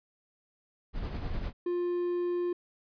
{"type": "noise with tremolo", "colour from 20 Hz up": "brown", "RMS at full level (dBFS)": -32, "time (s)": [0.93, 1.53], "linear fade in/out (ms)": 50, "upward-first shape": "sine", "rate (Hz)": 10, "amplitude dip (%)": 45}
{"type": "tone", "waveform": "triangle", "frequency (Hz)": 352, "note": "F4", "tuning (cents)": 14, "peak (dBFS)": -26, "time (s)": [1.66, 2.53], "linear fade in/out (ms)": 5}
{"effects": ["resampled to 11025 Hz"]}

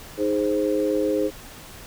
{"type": "chord", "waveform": "sine", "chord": "Ab major", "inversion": "second", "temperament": "equal", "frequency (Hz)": [311.1, 415.3, 523.3], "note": ["Eb4", "Ab4", "C5"], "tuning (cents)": [0, 0, 0], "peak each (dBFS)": [-24, -24, -24], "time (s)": [0.17, 1.31], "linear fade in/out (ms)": 50, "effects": ["pink hiss -42 dBFS RMS until 1.86 s"]}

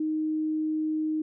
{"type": "tone", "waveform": "sine", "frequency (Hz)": 311.1, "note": "D#4", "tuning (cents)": 0, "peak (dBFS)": -25, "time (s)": [0, 1.22], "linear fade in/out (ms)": 5, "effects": []}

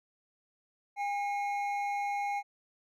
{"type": "tone pair together", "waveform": "triangle", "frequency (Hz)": [810, 2162], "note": ["G#5", "C#7"], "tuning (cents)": [-43, -44], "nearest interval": "octave + perfect fourth", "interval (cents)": 1699, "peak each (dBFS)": [-29, -38], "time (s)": [0.96, 2.43], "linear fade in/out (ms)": 50, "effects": []}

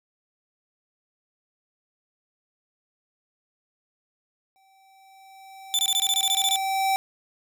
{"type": "tone with exponential growth", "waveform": "square", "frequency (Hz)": 773, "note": "G5", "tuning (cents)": -24, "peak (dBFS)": -20, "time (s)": [4.56, 6.96], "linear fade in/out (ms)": 0, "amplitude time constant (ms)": 520}
{"type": "tone bursts", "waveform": "sawtooth", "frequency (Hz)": 3520, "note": "A7", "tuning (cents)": 0, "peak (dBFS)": -17, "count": 12, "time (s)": [5.74, 6.559], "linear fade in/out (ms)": 0, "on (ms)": 49, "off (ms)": 21}
{"effects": []}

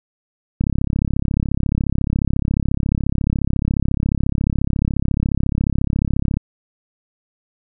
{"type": "click train", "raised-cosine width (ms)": 5, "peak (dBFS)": -6, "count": 198, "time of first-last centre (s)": [0.61, 6.37], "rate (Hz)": 34.2, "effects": []}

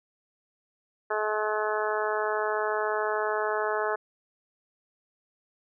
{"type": "harmonic tone", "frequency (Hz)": 213.6, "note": "G#3", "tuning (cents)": 49, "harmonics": [2, 3, 4, 5, 6, 7, 8], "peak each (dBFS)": [-30, -32, -33, -34, -35, -35, -36], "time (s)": [1.1, 3.96], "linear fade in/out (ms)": 10, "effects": []}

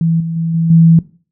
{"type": "tone with level steps", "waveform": "sine", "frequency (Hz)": 164.81, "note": "E3", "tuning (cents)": 0, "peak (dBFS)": [-10, -17, -14, -11, -4], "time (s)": [0.01, 0.99], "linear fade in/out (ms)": 2, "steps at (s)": [0.2, 0.36, 0.54, 0.7], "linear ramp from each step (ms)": 5, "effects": ["noise-tail reverb RT60 0.4 s tail -19 dB re dry"]}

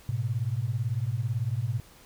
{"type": "beating tone pair", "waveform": "sine", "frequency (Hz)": [107.4, 125.4], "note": ["A2", "B2"], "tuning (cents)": [-41, 27], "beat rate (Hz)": 18, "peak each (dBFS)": -29, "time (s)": [0.09, 1.8], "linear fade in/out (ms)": 0, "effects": ["pink hiss -54 dBFS RMS until 2.05 s"]}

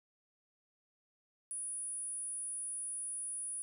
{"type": "tone", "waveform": "sine", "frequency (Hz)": 9780, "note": "D#9", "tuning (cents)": -31, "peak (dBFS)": -38, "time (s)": [1.51, 3.62], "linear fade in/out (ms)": 0, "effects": []}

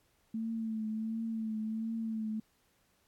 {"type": "tone with vibrato", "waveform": "sine", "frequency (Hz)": 221.7, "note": "A3", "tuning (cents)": 13, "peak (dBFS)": -33, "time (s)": [0.34, 2.4], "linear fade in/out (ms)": 5, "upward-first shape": "triangle", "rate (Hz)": 1.4, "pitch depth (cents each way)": 44, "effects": ["pink hiss -72 dBFS RMS until 3.07 s", "AAC 64 kbps"]}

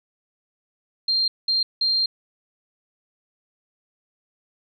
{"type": "tone bursts at uneven times", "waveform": "sine", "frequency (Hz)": 4186, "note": "C8", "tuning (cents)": 0, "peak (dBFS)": -18, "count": 3, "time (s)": [[1.08, 1.28], [1.48, 1.63], [1.81, 2.06]], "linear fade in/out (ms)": 5, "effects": []}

